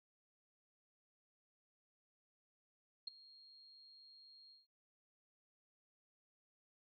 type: tone with ADSR envelope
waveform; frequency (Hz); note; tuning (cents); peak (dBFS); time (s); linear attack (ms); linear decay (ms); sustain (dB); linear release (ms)
sine; 4248; C8; +25; -38; 3.07-4.67; 8; 9; -21; 160
effects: none